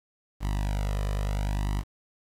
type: tone with flanger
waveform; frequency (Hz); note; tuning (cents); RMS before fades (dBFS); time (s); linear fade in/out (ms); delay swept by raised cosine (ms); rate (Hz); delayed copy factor
sawtooth; 50; G1; +35; -28; 0.4-1.84; 50; 1 to 1.64; 0.73; +0.9
effects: resampled to 32000 Hz + 8-bit